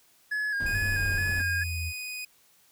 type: tone with vibrato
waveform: triangle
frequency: 1661.2 Hz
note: G#6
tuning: in tune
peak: -25 dBFS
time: 0.31-1.64 s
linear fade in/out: 10 ms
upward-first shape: square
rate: 2.3 Hz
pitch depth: 40 cents each way
type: noise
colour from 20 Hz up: brown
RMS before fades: -35 dBFS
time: 0.6-1.42 s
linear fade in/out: 2 ms
type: tone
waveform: sawtooth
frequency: 2489 Hz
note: D#7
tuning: in tune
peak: -31 dBFS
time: 0.66-2.25 s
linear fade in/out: 5 ms
type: exponential sweep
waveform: sine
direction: down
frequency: 96.9 to 82.41 Hz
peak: -30 dBFS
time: 0.7-1.93 s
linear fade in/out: 50 ms
effects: white hiss -62 dBFS RMS until 2.71 s